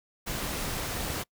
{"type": "noise with amplitude modulation", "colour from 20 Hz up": "pink", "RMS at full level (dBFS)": -31, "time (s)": [0.26, 1.24], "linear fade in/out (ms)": 20, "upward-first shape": "sine", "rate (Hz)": 220, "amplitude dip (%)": 45, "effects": ["noise-tail reverb RT60 0.1 s tail -25 dB re dry"]}